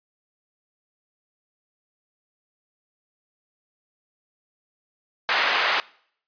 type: band-pass noise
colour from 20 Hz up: white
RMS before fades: -22 dBFS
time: 5.29-5.8 s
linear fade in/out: 0 ms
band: 750 to 2400 Hz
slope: 12 dB/octave
effects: noise-tail reverb RT60 0.6 s tail -23 dB re dry + resampled to 11025 Hz